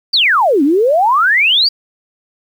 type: exponential two-way sweep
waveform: sine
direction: down then up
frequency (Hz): 4848 to 265.9 to 4848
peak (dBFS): -8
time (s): 0.13-1.69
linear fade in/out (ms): 10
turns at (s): 0.63
effects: 7-bit